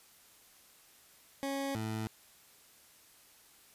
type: tone pair in turn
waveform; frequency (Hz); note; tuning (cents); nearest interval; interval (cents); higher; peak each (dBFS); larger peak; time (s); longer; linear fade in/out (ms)
20% pulse; 275 / 109.96; C#4 / A2; -14 / -1; octave + major third; 1587; first; -29 / -30; first; 1.43-1.75 / 1.75-2.07; neither; 0
effects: white hiss -61 dBFS RMS until 3.74 s + resampled to 32000 Hz